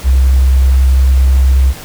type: tone with pitch glide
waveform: sine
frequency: 65.41 to 65.86 Hz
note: C2 to C2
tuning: 0 to +12 cents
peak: -5 dBFS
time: 0.03-1.74 s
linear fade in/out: 50 ms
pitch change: +12 cents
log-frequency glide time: 0.17-1.22 s
effects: pink hiss -30 dBFS RMS until 1.84 s